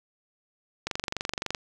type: click train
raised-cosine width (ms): 0.2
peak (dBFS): -12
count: 17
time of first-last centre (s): 0.87-1.548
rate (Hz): 23.6
effects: none